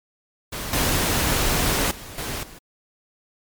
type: noise with level steps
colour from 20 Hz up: pink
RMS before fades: -30 / -21 / -38 / -29 / -43 dBFS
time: 0.52-2.59 s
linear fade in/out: 10 ms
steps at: 0.73 / 1.91 / 2.18 / 2.43 s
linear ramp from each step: 2 ms
effects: MP3 96 kbps